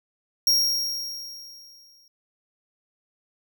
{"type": "tone with exponential decay", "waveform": "45% pulse", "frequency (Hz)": 5588, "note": "F8", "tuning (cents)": 0, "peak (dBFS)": -16, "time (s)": [0.47, 2.08], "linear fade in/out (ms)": 2, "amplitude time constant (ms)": 350, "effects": []}